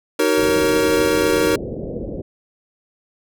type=chord; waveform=square; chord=D# minor seventh; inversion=none; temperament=equal with one note detuned; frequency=311.1 / 378.9 / 466.2 / 554.4 Hz; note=D#4 / F#4 / A#4 / C#5; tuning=0 / +41 / 0 / 0 cents; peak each=-21 / -22 / -19 / -24 dBFS; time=0.19-1.56 s; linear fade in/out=5 ms
type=low-pass noise; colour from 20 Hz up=white; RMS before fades=-28 dBFS; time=0.37-2.22 s; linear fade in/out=10 ms; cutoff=550 Hz; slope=48 dB/octave
effects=none